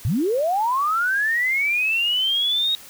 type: linear sweep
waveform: sine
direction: up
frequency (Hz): 87.31 to 3788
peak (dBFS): -18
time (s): 0.05-2.75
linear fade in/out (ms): 0
effects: white hiss -43 dBFS RMS until 2.89 s